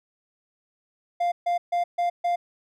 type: tone bursts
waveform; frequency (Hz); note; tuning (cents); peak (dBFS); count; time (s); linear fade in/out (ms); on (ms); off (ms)
triangle; 698.5; F5; 0; -19; 5; 1.2-2.36; 10; 120; 140
effects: none